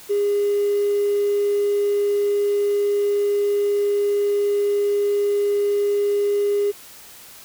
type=tone with hard clipping; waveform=triangle; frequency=407.8 Hz; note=G#4; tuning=32 cents flat; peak=-17 dBFS; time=0.09-6.72 s; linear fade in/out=20 ms; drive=3 dB; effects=white hiss -43 dBFS RMS until 7.44 s